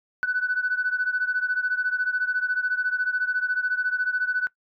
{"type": "beating tone pair", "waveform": "sine", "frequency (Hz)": [1489, 1503], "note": ["F#6", "F#6"], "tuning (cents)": [11, 27], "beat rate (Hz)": 14, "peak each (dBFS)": [-23, -26], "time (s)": [0.23, 4.47], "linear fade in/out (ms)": 0, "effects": ["noise-tail reverb RT60 0.1 s tail -21 dB re dry", "tanh soft clip ceiling -15 dBFS"]}